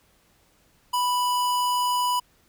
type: tone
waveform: square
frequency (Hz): 987.8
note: B5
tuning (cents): 0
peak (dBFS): -22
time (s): 0.93-2.2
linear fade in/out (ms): 10
effects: pink hiss -62 dBFS RMS until 2.48 s